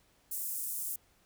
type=high-pass noise; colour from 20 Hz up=pink; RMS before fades=-37 dBFS; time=0.31-0.96 s; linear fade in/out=5 ms; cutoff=8800 Hz; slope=24 dB/octave; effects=pink hiss -68 dBFS RMS until 1.25 s